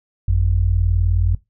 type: tone pair together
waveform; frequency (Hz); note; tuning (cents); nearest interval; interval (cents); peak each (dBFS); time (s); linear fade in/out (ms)
sine; 50.45 / 89.9; G#1 / F#2; -49 / -49; minor seventh; 1000; -16; 0.28-1.35; 5
effects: noise-tail reverb RT60 0.2 s tail -21 dB re dry